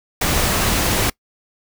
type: noise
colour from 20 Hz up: pink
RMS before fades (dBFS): -18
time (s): 0.21-1.1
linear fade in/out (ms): 5
effects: noise-tail reverb RT60 0.1 s tail -24 dB re dry